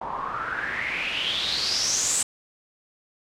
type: noise with low-pass filter sweep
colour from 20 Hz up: white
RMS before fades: -27 dBFS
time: 0.01-2.23 s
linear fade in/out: 5 ms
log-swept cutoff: 890 to 8200 Hz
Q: 6.9
effects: none